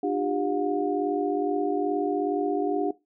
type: tone cluster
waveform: sine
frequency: 299.4 / 356.1 / 398.5 / 719 Hz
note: D4 / F4 / G4 / F#5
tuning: +33 / +34 / +28 / -50 cents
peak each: -27 / -31 / -28 / -31 dBFS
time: 0.03-2.91 s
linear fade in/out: 5 ms
effects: noise-tail reverb RT60 0.2 s tail -18 dB re dry